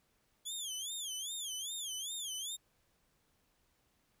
20% pulse tone with vibrato, 3322 Hz, G#7, in tune, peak -33 dBFS, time 0.45-2.57 s, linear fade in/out 20 ms, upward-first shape sine, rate 2.5 Hz, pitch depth 180 cents each way, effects pink hiss -75 dBFS RMS until 4.2 s

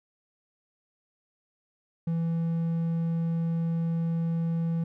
triangle tone, 166 Hz, E3, 12 cents sharp, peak -23 dBFS, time 2.07-4.84 s, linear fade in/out 5 ms, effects none

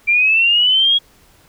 sine linear sweep, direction up, 2349 to 3322 Hz, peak -10 dBFS, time 0.07-0.99 s, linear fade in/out 20 ms, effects pink hiss -51 dBFS RMS until 1.48 s

